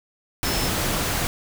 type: tone in noise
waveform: sine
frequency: 5274 Hz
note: E8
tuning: in tune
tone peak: -30 dBFS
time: 0.45-0.68 s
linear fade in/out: 0 ms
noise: pink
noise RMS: -24 dBFS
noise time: 0.43-1.27 s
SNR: -9 dB
effects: none